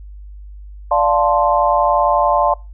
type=chord; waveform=sine; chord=D minor seventh; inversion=none; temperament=equal; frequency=587.3 / 698.5 / 880 / 1046.5 Hz; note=D5 / F5 / A5 / C6; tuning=0 / 0 / 0 / 0 cents; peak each=-17 dBFS; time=0.91-2.54 s; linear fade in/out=5 ms; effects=noise-tail reverb RT60 0.3 s tail -25 dB re dry + added 50 Hz sine -32 dBFS peak until 2.73 s

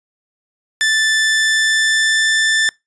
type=tone with pitch glide; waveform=sawtooth; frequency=1760 to 1770.2 Hz; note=A6 to A6; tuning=0 to +10 cents; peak=-9 dBFS; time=0.81-2.69 s; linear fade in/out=0 ms; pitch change=+10 cents; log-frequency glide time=1.17-2.3 s; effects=noise-tail reverb RT60 0.2 s tail -25 dB re dry + resampled to 22050 Hz

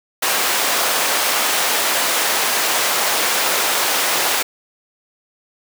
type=high-pass noise; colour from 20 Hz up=pink; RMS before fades=-18 dBFS; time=0.22-4.43 s; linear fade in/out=10 ms; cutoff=620 Hz; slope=12 dB/octave; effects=none

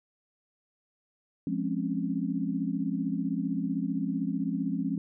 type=chord; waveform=sine; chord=Db major seventh; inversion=first; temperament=equal; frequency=174.61 / 207.7 / 261.6 / 277.2 Hz; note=F3 / Ab3 / C4 / Db4; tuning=0 / 0 / 0 / 0 cents; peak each=-33 dBFS; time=1.47-4.98 s; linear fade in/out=2 ms; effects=none

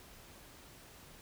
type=silence; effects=pink hiss -56 dBFS RMS until 1.21 s

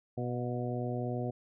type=harmonic tone with a mistuned harmonic; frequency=123.1 Hz; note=B2; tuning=5 cents flat; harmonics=1 / 2 / 3 / 4 / 5 / 6; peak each=-35 / -38 / -40 / -41 / -42 / -43 dBFS; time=0.17-1.31 s; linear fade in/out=10 ms; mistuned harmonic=6; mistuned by=-33 cents; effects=none

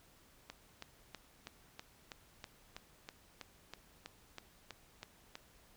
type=click train; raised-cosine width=0.2 ms; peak=-28 dBFS; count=16; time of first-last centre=0.5-5.354 s; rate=3.09 Hz; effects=pink hiss -65 dBFS RMS until 5.76 s

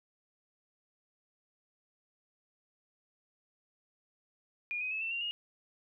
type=tone with pitch steps; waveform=sine; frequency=2431 / 2511 / 2593 / 2679 / 2767 / 2858 Hz; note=D#7 / D#7 / E7 / E7 / F7 / F7; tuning=-41 / +15 / -29 / +27 / -17 / +39 cents; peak=-33 dBFS; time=4.71-5.31 s; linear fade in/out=0 ms; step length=100 ms; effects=none

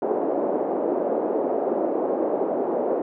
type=band-pass noise; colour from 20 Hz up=white; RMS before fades=-24 dBFS; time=0.02-3.02 s; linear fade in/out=2 ms; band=290 to 620 Hz; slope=24 dB/octave; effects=none

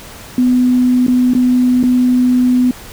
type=tone with dropouts; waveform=sine; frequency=250 Hz; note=B3; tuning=21 cents sharp; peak=-8 dBFS; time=0.38-2.71 s; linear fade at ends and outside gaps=2 ms; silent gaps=1.066-1.081 / 1.336-1.35 / 1.83-1.837 s; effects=pink hiss -34 dBFS RMS until 2.92 s

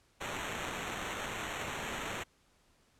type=noise with sample-and-hold; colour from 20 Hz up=white; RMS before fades=-39 dBFS; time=0.2-2.24 s; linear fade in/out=20 ms; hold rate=4900 Hz; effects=pink hiss -69 dBFS RMS until 2.99 s + low-pass 10000 Hz 12 dB/octave

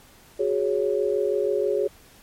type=chord; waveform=sine; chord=F# suspended second; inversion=none; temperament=just; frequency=370 / 416.2 / 555 Hz; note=F#4 / G#4 / C#5; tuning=0 / +4 / +2 cents; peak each=-26 / -23 / -26 dBFS; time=0.39-1.88 s; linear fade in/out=10 ms; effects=pink hiss -52 dBFS RMS until 2.22 s + MP3 64 kbps

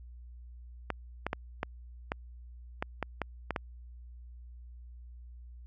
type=clicks; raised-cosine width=0.5 ms; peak=-16 dBFS; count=10; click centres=0.903 / 1.266 / 1.331 / 1.631 / 2.119 / 2.825 / 3.027 / 3.217 / 3.507 / 3.562 s; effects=added 60 Hz sine -46 dBFS peak until 5.66 s

